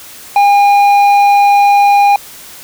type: tone with tanh clipping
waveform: sine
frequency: 810 Hz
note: G#5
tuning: 43 cents flat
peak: -6 dBFS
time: 0.36-2.16 s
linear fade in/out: 2 ms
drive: 8 dB
effects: white hiss -33 dBFS RMS until 2.63 s